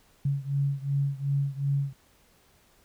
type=beating tone pair; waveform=sine; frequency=138.9 / 141.6 Hz; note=C#3 / C#3; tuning=+4 / +37 cents; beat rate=2.7 Hz; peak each=-27 / -29 dBFS; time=0.25-1.93 s; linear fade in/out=5 ms; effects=pink hiss -62 dBFS RMS until 2.84 s